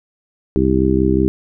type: harmonic tone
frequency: 65.41 Hz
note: C2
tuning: in tune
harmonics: 1 / 2 / 3 / 4 / 5 / 6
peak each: -20 / -22 / -19 / -21 / -17 / -18 dBFS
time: 0.56-1.28 s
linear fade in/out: 0 ms
effects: none